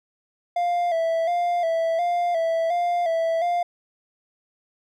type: tone with vibrato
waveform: triangle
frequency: 679 Hz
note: F5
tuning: 49 cents flat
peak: -18 dBFS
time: 0.56-3.63 s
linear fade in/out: 5 ms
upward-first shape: square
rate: 1.4 Hz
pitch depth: 54 cents each way
effects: none